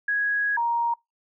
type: tone pair in turn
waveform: sine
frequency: 1661 / 937.9 Hz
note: G#6 / A#5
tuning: 0 / +10 cents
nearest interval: minor seventh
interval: 990 cents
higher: first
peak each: -21 dBFS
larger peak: neither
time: 0.08-0.57 / 0.57-0.94 s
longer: first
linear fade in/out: 5 ms
effects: noise-tail reverb RT60 0.2 s tail -26 dB re dry